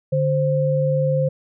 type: tone pair together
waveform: sine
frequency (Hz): 146.83 / 523.8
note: D3 / C5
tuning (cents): 0 / +2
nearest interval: octave + minor seventh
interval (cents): 2202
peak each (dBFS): -19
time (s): 0.12-1.29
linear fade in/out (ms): 10
effects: none